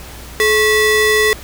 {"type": "ring-modulated tone", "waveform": "square", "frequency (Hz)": 762, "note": "G5", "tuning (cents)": -49, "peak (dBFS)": -8, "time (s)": [0.4, 1.33], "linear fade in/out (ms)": 0, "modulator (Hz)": 1190, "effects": ["added 60 Hz sine -34 dBFS peak until 1.43 s", "pink hiss -35 dBFS RMS until 1.43 s"]}